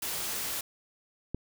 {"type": "noise", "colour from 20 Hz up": "white", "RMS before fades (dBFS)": -34, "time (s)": [0.02, 0.61], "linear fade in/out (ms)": 5}
{"type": "click", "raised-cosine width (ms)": 3, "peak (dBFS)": -19, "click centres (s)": 1.346}
{"effects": []}